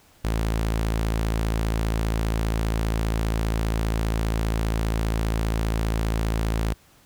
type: tone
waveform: sawtooth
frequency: 55 Hz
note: A1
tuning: in tune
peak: -18 dBFS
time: 0.24-6.74 s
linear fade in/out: 10 ms
effects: pink hiss -56 dBFS RMS until 7.05 s

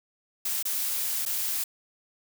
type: noise with dropouts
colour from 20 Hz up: blue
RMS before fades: -29 dBFS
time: 0.45-1.64 s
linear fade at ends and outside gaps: 5 ms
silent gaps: 0.627-0.652 / 1.253-1.26 s
effects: none

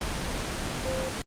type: tone in noise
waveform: sine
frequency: 523.3 Hz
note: C5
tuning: in tune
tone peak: -30 dBFS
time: 0.85-1.09 s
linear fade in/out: 2 ms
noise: pink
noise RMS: -31 dBFS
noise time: 0.01-1.22 s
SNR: -2 dB
effects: low-pass 8000 Hz 12 dB/octave + Opus 32 kbps

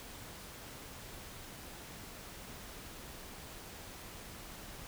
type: silence
effects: pink hiss -49 dBFS RMS until 4.87 s

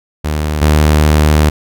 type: tone pair in turn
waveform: sawtooth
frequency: 76 / 76 Hz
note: D#2 / D#2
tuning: -40 / -40 cents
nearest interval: unison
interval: 0 cents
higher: neither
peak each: -10 / -3 dBFS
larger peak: second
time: 0.24-0.61 / 0.61-1.5 s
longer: second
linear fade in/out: 10 ms
effects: none

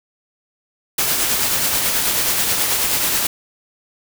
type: noise with tremolo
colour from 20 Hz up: white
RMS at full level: -17 dBFS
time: 0.98-3.27 s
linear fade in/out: 5 ms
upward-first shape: triangle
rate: 9.3 Hz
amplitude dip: 35%
effects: none

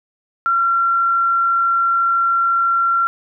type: tone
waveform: sine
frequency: 1367 Hz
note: F6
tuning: 37 cents flat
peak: -13 dBFS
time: 0.46-3.07 s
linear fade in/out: 0 ms
effects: none

